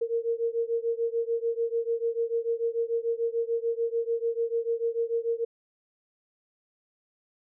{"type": "beating tone pair", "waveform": "sine", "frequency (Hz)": [460, 466.8], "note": ["A#4", "A#4"], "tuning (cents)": [-23, 2], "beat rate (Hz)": 6.8, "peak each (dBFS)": [-28, -29], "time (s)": [0.01, 5.45], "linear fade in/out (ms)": 10, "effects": []}